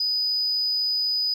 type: tone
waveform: sine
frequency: 4978 Hz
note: D#8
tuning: in tune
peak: -20 dBFS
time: 0-1.34 s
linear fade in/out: 5 ms
effects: tanh soft clip ceiling -18 dBFS